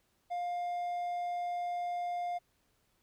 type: tone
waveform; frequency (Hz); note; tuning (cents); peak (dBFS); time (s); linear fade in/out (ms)
triangle; 705; F5; +16; -31; 0.3-2.39; 20
effects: pink hiss -74 dBFS RMS until 3.02 s